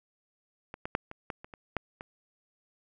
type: clicks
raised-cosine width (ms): 0.5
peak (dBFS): -25 / -20 / -11 / -26 / -20 / -29 / -30 / -14 / -25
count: 9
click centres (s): 0.741 / 0.855 / 0.951 / 1.114 / 1.302 / 1.445 / 1.538 / 1.767 / 2.009
effects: none